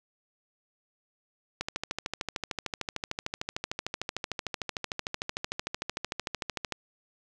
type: click train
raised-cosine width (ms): 0.2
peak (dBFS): -14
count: 69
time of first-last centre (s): 1.61-6.723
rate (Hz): 13.3
effects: none